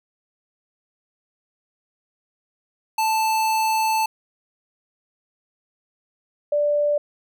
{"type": "tone pair in turn", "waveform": ["square", "sine"], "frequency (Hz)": [880, 587.3], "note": ["A5", "D5"], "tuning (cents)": [0, 0], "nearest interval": "perfect fifth", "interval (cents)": 700, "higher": "first", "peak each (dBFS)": [-19, -17], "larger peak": "second", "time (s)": [[2.98, 4.06], [6.52, 6.98]], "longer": "first", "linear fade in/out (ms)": 5, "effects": []}